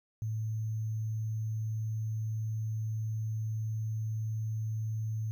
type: tone with sample-and-hold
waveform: sine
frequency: 109.8 Hz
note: A2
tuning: 3 cents flat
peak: -31 dBFS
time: 0.22-5.31 s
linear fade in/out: 0 ms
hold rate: 6300 Hz
effects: none